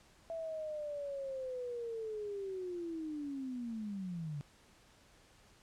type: linear sweep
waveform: sine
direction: down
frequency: 664 to 140 Hz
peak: -38 dBFS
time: 0.3-4.41 s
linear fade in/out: 0 ms
effects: pink hiss -64 dBFS RMS until 5.62 s + low-pass 9000 Hz 12 dB/octave